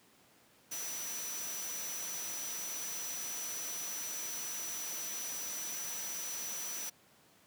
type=tone in noise; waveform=sine; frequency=5920 Hz; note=F#8; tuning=in tune; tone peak=-40 dBFS; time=0.71-6.9 s; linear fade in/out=10 ms; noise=white; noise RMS=-43 dBFS; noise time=0.71-6.9 s; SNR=0 dB; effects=pink hiss -64 dBFS RMS until 7.46 s + high-pass 150 Hz 12 dB/octave